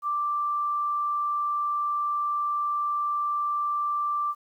sine tone, 1176 Hz, D6, 2 cents sharp, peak -24 dBFS, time 0.02-4.35 s, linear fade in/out 50 ms, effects 10-bit

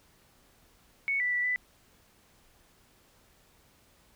sine tone with pitch steps, 2216 / 1974 / 1962 / 1990 Hz, C#7 / B6 / B6 / B6, -1 / -1 / -12 / +13 cents, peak -26 dBFS, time 1.08-1.56 s, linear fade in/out 0 ms, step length 120 ms, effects pink hiss -63 dBFS RMS until 4.15 s

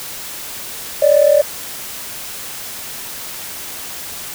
sine tone pair together, 567.7 / 607 Hz, C#5 / D#5, +41 / -43 cents, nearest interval minor second, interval 116 cents, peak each -10 dBFS, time 1.02-1.42 s, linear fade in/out 5 ms, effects tanh soft clip ceiling -2 dBFS + white hiss -29 dBFS RMS until 4.34 s

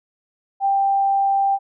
sine tone, 788 Hz, G5, 9 cents sharp, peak -15 dBFS, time 0.6-1.59 s, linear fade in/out 50 ms, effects none

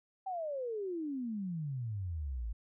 sine exponential sweep, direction down, 784 to 51.91 Hz, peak -35 dBFS, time 0.26-2.53 s, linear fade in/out 10 ms, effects none

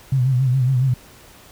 sine tone with vibrato, 129.2 Hz, C3, 21 cents flat, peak -14 dBFS, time 0.12-0.94 s, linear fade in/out 5 ms, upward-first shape sine, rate 7.2 Hz, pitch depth 84 cents each way, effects pink hiss -46 dBFS RMS until 1.51 s

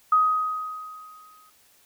sine tone with exponential decay, 1256 Hz, D#6, 16 cents sharp, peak -14 dBFS, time 0.12-1.5 s, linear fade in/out 5 ms, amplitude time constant 300 ms, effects white hiss -59 dBFS RMS until 1.85 s

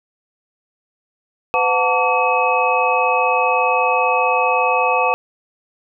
sine tone cluster, 506 / 726 / 891 / 1146 / 2558 Hz, B4 / F#5 / A5 / D6 / D#7, +42 / -33 / +22 / -43 / +47 cents, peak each -20 dBFS, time 1.54-5.14 s, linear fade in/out 0 ms, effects none

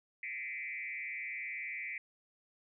sine tone with frequency modulation, 2189 Hz, C#7, 22 cents flat, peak -38 dBFS, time 0.23-1.98 s, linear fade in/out 2 ms, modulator 141 Hz, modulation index 1.7, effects none

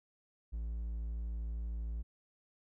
triangle tone, 56.4 Hz, A1, 44 cents sharp, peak -34 dBFS, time 0.52-2.03 s, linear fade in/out 20 ms, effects none

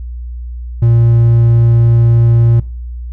triangle tone, 116.54 Hz, A#2, in tune, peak -4 dBFS, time 0.82-2.6 s, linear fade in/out 5 ms, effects noise-tail reverb RT60 0.4 s tail -20 dB re dry + added 60 Hz sine -21 dBFS peak until 3.12 s

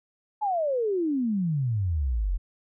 sine exponential sweep, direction down, 872 to 41.2 Hz, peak -23 dBFS, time 0.41-2.38 s, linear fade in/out 20 ms, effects none

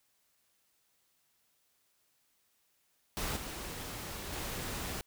pink noise with level steps, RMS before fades -36 / -42 / -39 dBFS, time 3.17-5.01 s, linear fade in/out 0 ms, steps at 3.36 / 4.32 s, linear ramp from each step 10 ms, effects white hiss -74 dBFS RMS until 5.06 s

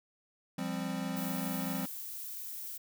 square chord, F suspended second, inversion none, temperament equal with one note detuned, 174.61 / 199.31 / 261.6 Hz, F3 / G3 / C4, 0 / +29 / 0 cents, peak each -39 dBFS, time 0.58-1.86 s, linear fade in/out 5 ms
violet noise, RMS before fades -42 dBFS, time 1.16-2.78 s, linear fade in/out 10 ms
effects none

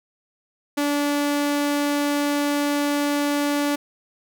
sawtooth tone, 289.2 Hz, D4, 27 cents flat, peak -16 dBFS, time 0.77-3.76 s, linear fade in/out 10 ms, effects none

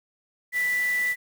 sine tone in noise, 1975.5 Hz, B6, in tune, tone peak -22 dBFS, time 0.52-1.16 s, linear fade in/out 50 ms, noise white, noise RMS -39 dBFS, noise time 0.52-1.16 s, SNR +14 dB, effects none

